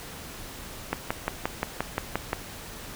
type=click train; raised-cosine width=0.5 ms; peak=-10 dBFS; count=9; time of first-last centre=0.93-2.331 s; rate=5.71 Hz; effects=pink hiss -41 dBFS RMS until 2.95 s